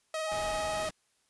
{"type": "tone with vibrato", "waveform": "sawtooth", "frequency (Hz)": 631, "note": "D#5", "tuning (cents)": 24, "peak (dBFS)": -28, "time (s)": [0.14, 0.89], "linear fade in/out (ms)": 2, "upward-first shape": "sine", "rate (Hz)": 20, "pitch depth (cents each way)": 27}
{"type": "tone", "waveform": "sine", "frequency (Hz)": 830, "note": "G#5", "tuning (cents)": -1, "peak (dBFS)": -36, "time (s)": [0.26, 0.86], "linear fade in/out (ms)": 50}
{"type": "noise", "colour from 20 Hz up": "pink", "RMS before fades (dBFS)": -42, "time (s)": [0.31, 0.91], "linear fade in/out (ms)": 10}
{"effects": ["white hiss -72 dBFS RMS until 1.29 s", "resampled to 24000 Hz"]}